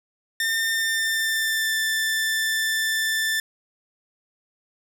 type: tone with pitch glide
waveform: sawtooth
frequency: 1807 to 1769.8 Hz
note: A6 to A6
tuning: +46 to +10 cents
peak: -18 dBFS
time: 0.4-3.4 s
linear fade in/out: 2 ms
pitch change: -36 cents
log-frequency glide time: 0.72-1.79 s
effects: 9-bit